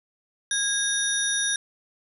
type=tone cluster; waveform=sine; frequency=1640 / 3700 / 5820 / 9830 Hz; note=G#6 / A#7 / F#8 / D#9; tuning=-22 / -14 / -29 / -22 cents; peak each=-28 dBFS; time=0.51-1.56 s; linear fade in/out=2 ms; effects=none